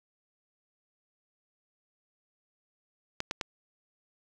clicks, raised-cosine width 0.2 ms, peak -14 dBFS, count 3, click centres 3.204 / 3.311 / 3.412 s, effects none

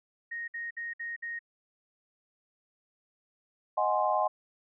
sine tone bursts, 1864.7 Hz, A#6, in tune, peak -34 dBFS, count 5, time 0.31-1.392 s, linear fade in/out 10 ms, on 170 ms, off 58 ms
sine chord, Ab dominant seventh, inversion second, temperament equal, 622.3 / 740 / 830.6 / 1046.5 Hz, Eb5 / Gb5 / Ab5 / C6, 0 / 0 / 0 / 0 cents, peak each -30 dBFS, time 3.77-4.28 s, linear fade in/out 10 ms
effects none

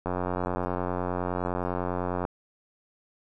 click train, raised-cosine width 1 ms, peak -15 dBFS, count 198, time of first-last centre 0.06-2.251 s, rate 89.9 Hz, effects none

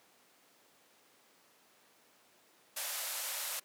white band-pass noise, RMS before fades -39 dBFS, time 2.76-3.6 s, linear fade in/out 10 ms, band 500 to 15000 Hz, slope 96 dB/octave, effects pink hiss -65 dBFS RMS until 3.64 s + high-pass 300 Hz 12 dB/octave

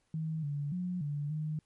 sine tone with pitch steps, 158.7 / 144.3 / 180 / 145.6 / 154 Hz, D#3 / D3 / F#3 / D3 / D#3, +35 / -30 / -47 / -15 / -17 cents, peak -32 dBFS, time 0.14-1.59 s, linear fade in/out 2 ms, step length 290 ms, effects pink hiss -75 dBFS RMS until 1.65 s + MP3 48 kbps

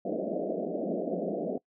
white band-pass noise, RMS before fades -32 dBFS, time 0.05-1.58 s, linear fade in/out 5 ms, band 170 to 680 Hz, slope 96 dB/octave, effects noise-tail reverb RT60 0.1 s tail -22 dB re dry

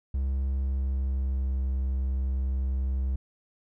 triangle tone with pitch glide, 67 to 65.73 Hz, C2 to C2, +42 to +9 cents, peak -23 dBFS, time 0.14-3.16 s, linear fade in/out 5 ms, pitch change -33 cents, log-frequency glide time 0.5-1.61 s, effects none

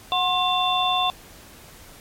sine tone cluster, 733 / 1066 / 2729 / 3533 Hz, F#5 / C6 / F7 / A7, -16 / +32 / -41 / +6 cents, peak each -23 / -24 / -31 / -23 dBFS, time 0.12-1.1 s, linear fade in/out 0 ms, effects pink hiss -46 dBFS RMS until 2 s + MP3 64 kbps

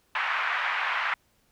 white band-pass noise, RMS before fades -28 dBFS, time 0.15-1.14 s, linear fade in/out 2 ms, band 900 to 2200 Hz, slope 24 dB/octave, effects pink hiss -67 dBFS RMS until 1.51 s

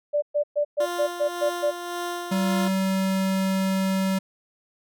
sine tone bursts, 587.3 Hz, D5, in tune, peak -19 dBFS, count 8, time 0.13-1.714 s, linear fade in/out 20 ms, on 93 ms, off 120 ms
15% pulse tone with tremolo, 350 Hz, F4, 4 cents sharp, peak -21 dBFS, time 0.8-2.68 s, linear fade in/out 5 ms, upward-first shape sine, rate 1.8 Hz, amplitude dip 45%
square tone, 191.2 Hz, G3, 43 cents flat, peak -22 dBFS, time 2.31-4.19 s, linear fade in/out 10 ms
effects none

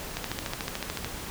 click train, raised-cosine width 0.2 ms, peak -13 dBFS, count 13, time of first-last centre 0.17-1.046 s, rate 13.7 Hz, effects pink hiss -38 dBFS RMS until 1.3 s

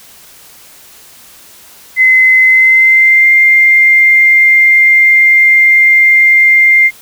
sine tone with pitch glide, 2047 to 2103 Hz, C7 to C7, -38 to +8 cents, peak -3 dBFS, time 1.96-6.91 s, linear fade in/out 50 ms, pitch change +46 cents, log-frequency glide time 2.45-3.34 s, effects white hiss -38 dBFS RMS until 7.01 s

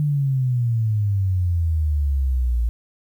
sine exponential sweep, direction down, 150.7 to 56.6 Hz, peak -17 dBFS, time 0-2.69 s, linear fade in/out 0 ms, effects 9-bit

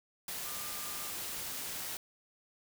sine tone in noise, 1202 Hz, D6, 40 cents sharp, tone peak -50 dBFS, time 0.45-1.1 s, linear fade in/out 2 ms, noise white, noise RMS -40 dBFS, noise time 0.28-1.97 s, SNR -13 dB, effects none

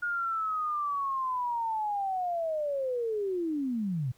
sine linear sweep, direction down, 1435 to 116.54 Hz, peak -28 dBFS, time 0.02-4.12 s, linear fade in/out 10 ms, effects pink hiss -64 dBFS RMS until 4.17 s

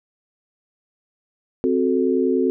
sine chord, F# diminished, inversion second, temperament equal, 261.6 / 370 / 440 Hz, C4 / F#4 / A4, 0 / 0 / 0 cents, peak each -20 / -20 / -22 dBFS, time 1.64-2.5 s, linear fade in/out 0 ms, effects none

